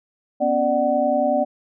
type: tone cluster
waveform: sine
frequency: 246 / 276.4 / 594 / 748 Hz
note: B3 / C#4 / D5 / F#5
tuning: -7 / -5 / +20 / +19 cents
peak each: -25 / -26 / -19 / -22 dBFS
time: 0.4-1.45 s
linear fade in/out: 20 ms
effects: none